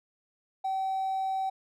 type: tone with hard clipping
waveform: triangle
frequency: 767 Hz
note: G5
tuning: 38 cents flat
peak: -28 dBFS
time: 0.64-1.5 s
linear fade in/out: 10 ms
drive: 4 dB
effects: none